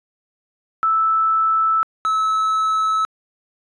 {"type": "tone pair in turn", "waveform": ["sine", "triangle"], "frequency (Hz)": [1315, 1299.1], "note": ["E6", "E6"], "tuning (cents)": [-5, -26], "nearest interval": "unison", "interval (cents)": 21, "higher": "first", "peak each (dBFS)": -14, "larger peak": "neither", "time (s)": [[0.83, 1.83], [2.05, 3.05]], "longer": "neither", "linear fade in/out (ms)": 0, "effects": ["resampled to 22050 Hz"]}